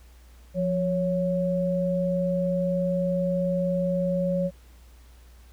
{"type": "tone pair together", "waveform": "sine", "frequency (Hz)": [175.9, 554.6], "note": ["F3", "C#5"], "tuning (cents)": [13, 1], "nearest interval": "octave + minor sixth", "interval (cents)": 1988, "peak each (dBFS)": -25, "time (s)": [0.54, 4.51], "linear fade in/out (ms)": 50, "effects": ["added 60 Hz sine -48 dBFS peak until 5.52 s", "pink hiss -59 dBFS RMS until 5.52 s"]}